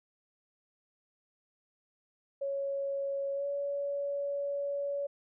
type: tone with pitch glide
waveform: sine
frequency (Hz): 554.4 to 565.7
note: C#5 to C#5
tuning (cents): 0 to +35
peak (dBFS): -31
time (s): 2.41-5.07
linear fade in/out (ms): 10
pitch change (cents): +35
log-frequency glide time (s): 3.34-3.46
effects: none